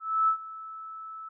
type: tone with ADSR envelope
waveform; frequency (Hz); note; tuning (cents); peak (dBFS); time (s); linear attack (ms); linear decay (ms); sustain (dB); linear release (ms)
sine; 1309; E6; -13; -19; 0-1.29; 280; 90; -19; 9
effects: none